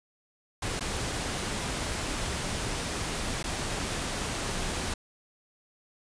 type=noise with dropouts; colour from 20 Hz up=pink; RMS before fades=-32 dBFS; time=0.62-4.94 s; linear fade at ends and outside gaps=5 ms; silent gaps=0.796-0.807 / 3.429-3.44 s; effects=resampled to 22050 Hz